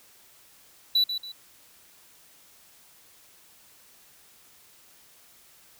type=tone with echo; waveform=triangle; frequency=3951 Hz; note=B7; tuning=in tune; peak=-17 dBFS; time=0.95-1.04 s; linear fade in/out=5 ms; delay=140 ms; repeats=2; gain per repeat=-9 dB; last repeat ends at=1.32 s; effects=white hiss -56 dBFS RMS until 5.79 s